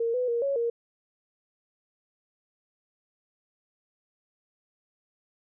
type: tone with pitch steps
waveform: sine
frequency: 462 / 499.7 / 470.6 / 555 / 468.1 Hz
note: A#4 / B4 / A#4 / C#5 / A#4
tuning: -16 / +20 / +16 / +2 / +7 cents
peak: -24 dBFS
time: 0-0.7 s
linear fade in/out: 5 ms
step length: 140 ms
effects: none